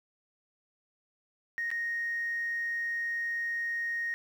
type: tone with dropouts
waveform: sine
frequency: 1864.7 Hz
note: A#6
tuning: in tune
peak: -29 dBFS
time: 1.58-4.14 s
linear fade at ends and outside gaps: 0 ms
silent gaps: 1.704-1.714 s
effects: tanh soft clip ceiling -26 dBFS + 10-bit